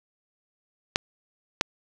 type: clicks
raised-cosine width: 0.2 ms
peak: -3 dBFS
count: 2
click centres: 0.959 / 1.611 s
effects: none